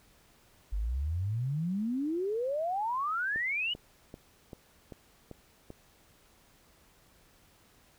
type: exponential sweep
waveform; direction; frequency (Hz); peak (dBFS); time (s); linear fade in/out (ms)
sine; up; 47.25 to 2998; -29; 0.72-3.74; 10
type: click train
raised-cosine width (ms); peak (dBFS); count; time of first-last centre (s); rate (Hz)
2; -30; 7; 3.36-5.704; 2.56
effects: pink hiss -63 dBFS RMS until 7.98 s